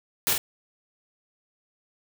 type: noise with echo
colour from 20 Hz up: white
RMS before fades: -23 dBFS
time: 0.27-0.33 s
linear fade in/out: 0 ms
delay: 49 ms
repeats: 1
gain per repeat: -4 dB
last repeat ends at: 0.379 s
effects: none